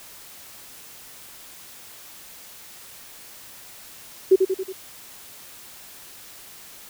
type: tone with echo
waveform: sine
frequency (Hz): 379.1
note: F#4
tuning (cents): +42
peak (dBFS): -9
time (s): 4.31-4.36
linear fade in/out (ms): 10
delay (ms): 92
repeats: 4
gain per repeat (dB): -5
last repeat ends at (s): 4.728
effects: white hiss -44 dBFS RMS until 6.89 s